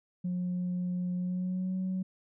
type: tone with pitch glide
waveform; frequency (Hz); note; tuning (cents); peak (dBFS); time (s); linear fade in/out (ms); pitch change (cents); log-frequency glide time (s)
sine; 179.5 to 186.69; F3 to F#3; +48 to +16; -28; 0.24-2.03; 10; +68; 1.16-1.76
effects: tanh soft clip ceiling -27 dBFS